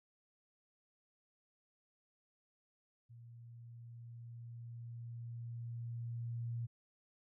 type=tone with level ramp; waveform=sine; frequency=117.5 Hz; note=A#2; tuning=14 cents sharp; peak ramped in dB=-53 to -37 dBFS; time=3.09-6.67 s; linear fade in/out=20 ms; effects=none